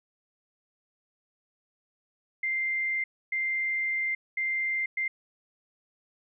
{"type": "tone bursts at uneven times", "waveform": "sine", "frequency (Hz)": 2093, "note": "C7", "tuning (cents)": 0, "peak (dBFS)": -26, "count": 4, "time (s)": [[2.43, 3.04], [3.32, 4.15], [4.37, 4.86], [4.97, 5.08]], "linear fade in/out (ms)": 5, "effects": []}